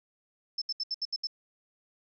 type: tone bursts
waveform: sine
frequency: 5274 Hz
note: E8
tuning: in tune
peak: -29 dBFS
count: 7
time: 0.58-1.271 s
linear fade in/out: 5 ms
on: 37 ms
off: 72 ms
effects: none